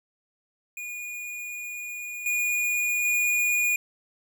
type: tone with level steps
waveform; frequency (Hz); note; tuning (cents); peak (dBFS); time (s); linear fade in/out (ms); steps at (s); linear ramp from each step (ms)
square; 2444; D#7; -32; -34 / -24 / -22; 0.77-3.76; 2; 2.26 / 3.05; 2
effects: none